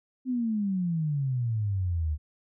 sine exponential sweep, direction down, 261.6 to 73.42 Hz, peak -25 dBFS, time 0.25-2.18 s, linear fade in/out 50 ms, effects none

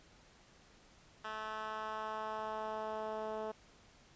10% pulse tone with band-pass filter sweep, 217.1 Hz, A3, 23 cents flat, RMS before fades -41 dBFS, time 1.24-3.52 s, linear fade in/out 10 ms, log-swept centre 1600 to 530 Hz, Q 1.3, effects pink hiss -63 dBFS RMS until 4.15 s + resampled to 16000 Hz

